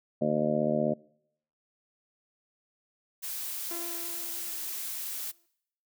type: harmonic tone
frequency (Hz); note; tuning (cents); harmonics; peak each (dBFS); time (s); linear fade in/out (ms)
76; D#2; -40; 2 / 3 / 4 / 5 / 6 / 7 / 8 / 9; -35 / -29 / -36 / -34 / -40 / -33 / -29 / -39; 0.21-0.94; 10
type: noise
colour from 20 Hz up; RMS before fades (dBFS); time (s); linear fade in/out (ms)
blue; -36; 3.22-5.32; 20
type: tone with exponential decay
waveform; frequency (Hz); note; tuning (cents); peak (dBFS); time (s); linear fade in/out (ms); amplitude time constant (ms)
sawtooth; 340.8; F4; -42; -34; 3.71-5.46; 1; 380
effects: noise-tail reverb RT60 0.7 s tail -24 dB re dry